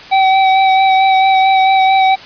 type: tone with vibrato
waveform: square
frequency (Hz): 766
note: G5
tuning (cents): -40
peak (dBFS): -8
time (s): 0.11-2.16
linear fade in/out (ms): 20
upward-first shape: sine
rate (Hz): 4.5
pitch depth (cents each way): 15
effects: white hiss -33 dBFS RMS until 2.25 s + resampled to 11025 Hz